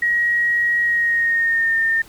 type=tone with pitch glide; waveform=sine; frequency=1898 to 1814.4 Hz; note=A#6 to A#6; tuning=+31 to -47 cents; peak=-15 dBFS; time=0.02-2.02 s; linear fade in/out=5 ms; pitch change=-78 cents; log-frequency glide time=0.81-1.78 s; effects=pink hiss -46 dBFS RMS until 2.08 s